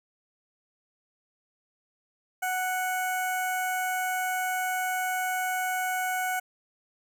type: tone with notch filter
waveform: 15% pulse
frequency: 740 Hz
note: F#5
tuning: in tune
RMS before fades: -29 dBFS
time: 2.42-6.4 s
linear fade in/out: 10 ms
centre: 3700 Hz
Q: 0.59
effects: none